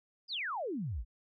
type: exponential sweep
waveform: sine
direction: down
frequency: 5160 to 44.59 Hz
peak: -34 dBFS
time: 0.28-1.05 s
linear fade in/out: 50 ms
effects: none